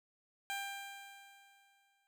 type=tone with exponential decay; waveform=15% pulse; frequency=794 Hz; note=G5; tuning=22 cents sharp; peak=-30 dBFS; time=0.5-2.07 s; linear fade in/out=0 ms; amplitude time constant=340 ms; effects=none